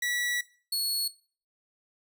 sawtooth tone pair in turn, 1944 / 4364 Hz, B6 / C#8, -28 / -28 cents, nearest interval octave + major second, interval 1400 cents, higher second, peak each -24 dBFS, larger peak neither, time 0.02-0.41 / 0.72-1.08 s, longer first, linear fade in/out 5 ms, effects noise-tail reverb RT60 0.4 s tail -18 dB re dry

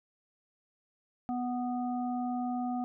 harmonic tone, 246.9 Hz, B3, in tune, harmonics 1 / 3 / 5, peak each -32 / -35 / -48 dBFS, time 1.29-2.84 s, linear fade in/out 0 ms, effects none

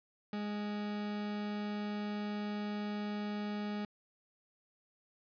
40% pulse tone, 207.7 Hz, G#3, in tune, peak -35 dBFS, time 0.33-3.85 s, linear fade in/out 2 ms, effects resampled to 11025 Hz + 12-bit

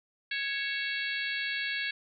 harmonic tone with a mistuned harmonic, 554.4 Hz, C#5, in tune, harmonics 3 / 4 / 5 / 6 / 7 / 8, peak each -34 / -36 / -38 / -40 / -41 / -42 dBFS, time 0.31-1.91 s, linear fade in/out 5 ms, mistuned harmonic 5, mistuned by -52 cents, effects none

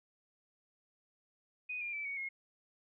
sine tone with pitch steps, 2489 / 2401 / 2317 / 2235 / 2157 Hz, D#7 / D7 / D7 / C#7 / C#7, 0 / +38 / -24 / +14 / -48 cents, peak -37 dBFS, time 1.69-2.29 s, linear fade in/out 10 ms, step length 120 ms, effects none

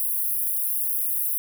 white high-pass noise, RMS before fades -25 dBFS, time 0-1.38 s, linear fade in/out 0 ms, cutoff 10000 Hz, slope 96 dB/octave, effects none

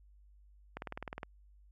click train, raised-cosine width 0.5 ms, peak -25 dBFS, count 10, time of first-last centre 0.77-1.232 s, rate 19.5 Hz, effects added 50 Hz sine -58 dBFS peak until 1.71 s

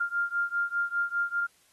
sine beating tone pair, 1396.9 / 1401.9 Hz, F6 / F6, 0 / +6 cents, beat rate 5 Hz, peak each -29 / -30 dBFS, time 0-1.47 s, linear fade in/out 10 ms, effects white hiss -64 dBFS RMS until 1.72 s + AAC 32 kbps

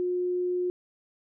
sine tone, 359.3 Hz, F4, 49 cents sharp, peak -25 dBFS, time 0-0.7 s, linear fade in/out 0 ms, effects none

